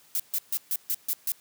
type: noise bursts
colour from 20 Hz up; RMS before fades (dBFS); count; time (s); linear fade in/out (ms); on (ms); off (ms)
violet; -27; 7; 0.15-1.319; 0; 47; 140
effects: white hiss -58 dBFS RMS until 1.4 s + high-pass 80 Hz 12 dB/octave